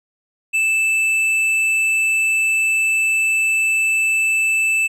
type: tone with hard clipping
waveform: triangle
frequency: 2637 Hz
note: E7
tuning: in tune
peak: -16 dBFS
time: 0.53-4.88 s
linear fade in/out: 20 ms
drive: 10 dB
effects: resampled to 32000 Hz